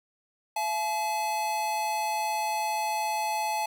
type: tone pair together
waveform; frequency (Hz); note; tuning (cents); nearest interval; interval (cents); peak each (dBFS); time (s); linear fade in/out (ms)
square; 680 / 857.4; F5 / A5; -46 / -45; major third; 401; -36 / -28; 0.56-3.66; 5
effects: none